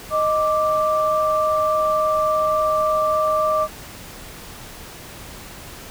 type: tone pair together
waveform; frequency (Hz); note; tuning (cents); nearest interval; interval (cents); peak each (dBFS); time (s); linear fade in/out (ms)
sine; 621.8 / 1174.7; D#5 / D6; -1 / 0; major seventh; 1101; -19; 0.1-3.68; 50
effects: pink hiss -38 dBFS RMS until 5.9 s